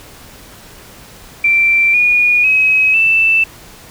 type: tone with pitch steps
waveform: sine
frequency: 2349 / 2446 / 2547 / 2652 Hz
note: D7 / D#7 / D#7 / E7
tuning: 0 / -30 / +40 / +10 cents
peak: -8 dBFS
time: 1.44-3.44 s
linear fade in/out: 5 ms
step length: 500 ms
effects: pink hiss -38 dBFS RMS until 3.9 s